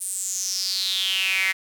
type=tone with high-pass filter sweep; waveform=sawtooth; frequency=190 Hz; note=F#3; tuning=46 cents sharp; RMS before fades=-25 dBFS; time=0-1.53 s; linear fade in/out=20 ms; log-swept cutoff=9500 to 2000 Hz; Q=7.1; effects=none